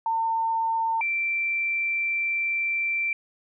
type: tone pair in turn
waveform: sine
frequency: 904 / 2347 Hz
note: A5 / D7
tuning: +47 / -2 cents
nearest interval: octave + perfect fourth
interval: 1651 cents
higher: second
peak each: -22 / -23 dBFS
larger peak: first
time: 0.06-1.01 / 1.01-3.13 s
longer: second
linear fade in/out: 2 ms
effects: none